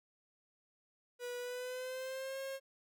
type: tone with pitch glide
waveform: 45% pulse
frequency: 488.7 to 539.1 Hz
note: B4 to C#5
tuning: -18 to -48 cents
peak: -40 dBFS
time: 1.19-2.6 s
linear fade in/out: 50 ms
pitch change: +170 cents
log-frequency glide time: 1.38-2.39 s
effects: none